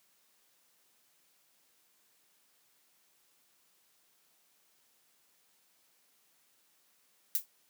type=noise with exponential decay; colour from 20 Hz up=violet; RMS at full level=-25 dBFS; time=7.35-7.46 s; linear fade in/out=1 ms; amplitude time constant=22 ms; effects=white hiss -70 dBFS RMS until 7.69 s + high-pass 150 Hz 12 dB/octave